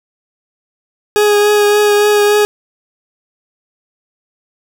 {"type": "tone with vibrato", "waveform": "40% pulse", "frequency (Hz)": 415.3, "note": "G#4", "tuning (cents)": 0, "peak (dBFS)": -7, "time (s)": [1.16, 2.45], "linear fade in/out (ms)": 0, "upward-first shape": "triangle", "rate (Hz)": 3.5, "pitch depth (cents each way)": 17, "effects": []}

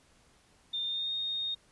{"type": "tone with pitch glide", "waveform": "sine", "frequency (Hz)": [3615, 3697], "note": ["A7", "A#7"], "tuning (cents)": [46, -15], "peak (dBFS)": -31, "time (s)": [0.73, 1.55], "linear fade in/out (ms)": 10, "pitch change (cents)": 39, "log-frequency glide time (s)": [0.84, 1.12], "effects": ["pink hiss -64 dBFS RMS until 1.71 s", "resampled to 24000 Hz"]}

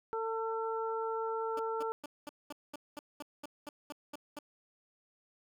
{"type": "harmonic tone", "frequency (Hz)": 448.7, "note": "A4", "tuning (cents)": 34, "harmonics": [1, 2, 3], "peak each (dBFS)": [-35, -38, -40], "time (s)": [0.13, 1.92], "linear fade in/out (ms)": 0}
{"type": "tone bursts", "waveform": "15% pulse", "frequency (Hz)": 293.2, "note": "D4", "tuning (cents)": -3, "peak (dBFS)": -35, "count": 13, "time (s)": [1.57, 4.389], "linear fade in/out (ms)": 2, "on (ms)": 23, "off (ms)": 210}
{"effects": []}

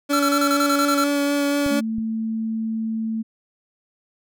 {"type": "tone with vibrato", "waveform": "30% pulse", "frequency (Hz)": 285.3, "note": "C#4", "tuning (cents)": 50, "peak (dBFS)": -16, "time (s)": [0.09, 1.81], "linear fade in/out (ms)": 20, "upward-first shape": "sine", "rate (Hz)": 4.2, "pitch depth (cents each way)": 10}
{"type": "tone bursts", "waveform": "square", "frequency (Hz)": 1358, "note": "F6", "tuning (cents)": -49, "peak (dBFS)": -20, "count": 10, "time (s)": [0.13, 1.04], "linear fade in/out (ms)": 2, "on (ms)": 64, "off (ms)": 30}
{"type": "clicks", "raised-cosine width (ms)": 5, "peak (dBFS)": [-20, -24], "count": 2, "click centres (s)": [1.663, 1.984]}
{"type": "tone", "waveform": "sine", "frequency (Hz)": 222.6, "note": "A3", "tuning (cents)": 20, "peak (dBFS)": -22, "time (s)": [1.7, 3.23], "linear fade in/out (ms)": 20}
{"effects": []}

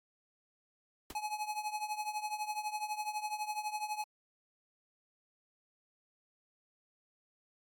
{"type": "noise with exponential decay", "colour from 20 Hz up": "pink", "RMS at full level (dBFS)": -40, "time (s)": [1.1, 1.18], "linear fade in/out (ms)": 2, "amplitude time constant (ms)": 16}
{"type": "tone with tremolo", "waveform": "square", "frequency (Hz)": 847, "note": "G#5", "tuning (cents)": 34, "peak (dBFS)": -33, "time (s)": [1.15, 4.04], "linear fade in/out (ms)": 2, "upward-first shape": "triangle", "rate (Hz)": 12, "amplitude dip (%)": 85}
{"effects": ["AAC 64 kbps"]}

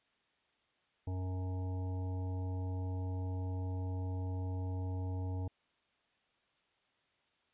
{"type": "harmonic tone", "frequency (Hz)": 92.5, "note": "F#2", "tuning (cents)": 0, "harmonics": [1, 3, 5, 7, 9, 10], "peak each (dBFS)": [-35, -46, -51, -55, -54, -60], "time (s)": [1.07, 5.48], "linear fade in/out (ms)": 5, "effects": ["white hiss -75 dBFS RMS until 7.53 s", "resampled to 8000 Hz"]}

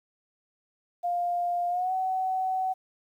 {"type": "tone with pitch glide", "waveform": "sine", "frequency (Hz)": [702, 752.4], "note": ["F5", "F#5"], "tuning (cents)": [9, 29], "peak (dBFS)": -25, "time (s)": [1.03, 2.74], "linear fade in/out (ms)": 20, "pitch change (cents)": 120, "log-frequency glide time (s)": [1.69, 1.93], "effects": ["10-bit"]}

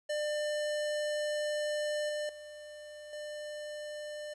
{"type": "tone with level steps", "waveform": "square", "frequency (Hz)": 598, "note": "D5", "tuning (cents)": 31, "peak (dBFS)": [-32, -34, -46, -40], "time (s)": [0.09, 4.34], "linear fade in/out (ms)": 10, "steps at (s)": [2.09, 2.29, 3.13], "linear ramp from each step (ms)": 2, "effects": ["resampled to 22050 Hz", "11-bit"]}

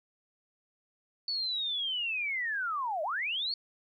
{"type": "linear two-way sweep", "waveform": "sine", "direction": "down then up", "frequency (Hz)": [4494, 587.3, 4494], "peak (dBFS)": -30, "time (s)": [1.28, 3.54], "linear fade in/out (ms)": 2, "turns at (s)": 3.03, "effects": ["12-bit"]}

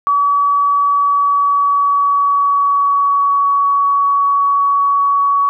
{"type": "tone with pitch glide", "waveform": "sine", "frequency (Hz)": [1140, 1126.3], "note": ["C#6", "C#6"], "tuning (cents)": [48, 27], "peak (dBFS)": -10, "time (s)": [0.07, 5.49], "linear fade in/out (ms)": 0, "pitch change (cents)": -21, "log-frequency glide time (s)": [0.9, 3.44], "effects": []}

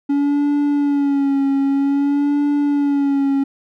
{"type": "tone with vibrato", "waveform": "triangle", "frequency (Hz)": 282, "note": "C#4", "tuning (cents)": 30, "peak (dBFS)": -12, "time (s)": [0.09, 3.44], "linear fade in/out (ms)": 10, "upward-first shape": "sine", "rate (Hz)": 0.52, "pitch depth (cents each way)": 45, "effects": []}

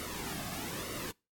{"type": "noise with flanger", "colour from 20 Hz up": "pink", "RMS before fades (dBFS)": -40, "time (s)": [0, 1.11], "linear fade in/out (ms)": 0, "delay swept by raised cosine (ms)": [1.2, 2.13], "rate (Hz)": 1.1, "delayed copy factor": -0.7, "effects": ["noise-tail reverb RT60 0.3 s tail -26 dB re dry", "AAC 64 kbps"]}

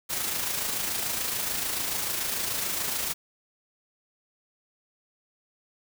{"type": "noise with amplitude modulation", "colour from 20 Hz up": "white", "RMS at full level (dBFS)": -28, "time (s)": [0.09, 3.14], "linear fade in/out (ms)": 20, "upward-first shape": "sine", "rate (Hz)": 26.9, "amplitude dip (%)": 40, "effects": []}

